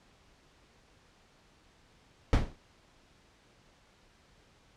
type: noise with exponential decay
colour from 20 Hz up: brown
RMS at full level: -18 dBFS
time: 2.33-2.56 s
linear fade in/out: 1 ms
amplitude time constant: 50 ms
effects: pink hiss -63 dBFS RMS until 4.76 s + low-pass 6000 Hz 12 dB/octave